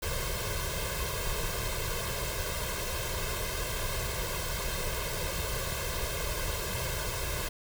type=noise with comb filter; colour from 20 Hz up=pink; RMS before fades=-33 dBFS; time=0.02-7.49 s; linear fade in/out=10 ms; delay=1.9 ms; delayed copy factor=+0.9; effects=none